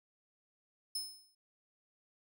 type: tone with exponential decay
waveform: sawtooth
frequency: 5210 Hz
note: E8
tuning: 21 cents flat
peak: -31 dBFS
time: 0.95-1.35 s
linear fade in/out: 5 ms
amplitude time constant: 86 ms
effects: none